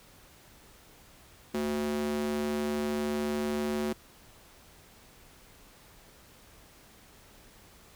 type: tone with high-pass filter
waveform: square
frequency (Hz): 73.9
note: D2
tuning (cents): +11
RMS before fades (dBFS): -31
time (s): 1.54-3.93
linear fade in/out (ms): 5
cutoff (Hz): 280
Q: 5
effects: pink hiss -56 dBFS RMS until 7.95 s